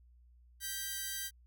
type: tone pair together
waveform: 5% pulse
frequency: 1574.3 / 1938 Hz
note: G6 / B6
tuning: +7 / -33 cents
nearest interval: major third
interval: 360 cents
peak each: -28 / -32 dBFS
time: 0.6-1.31 s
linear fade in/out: 50 ms
effects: added 60 Hz sine -59 dBFS peak until 1.46 s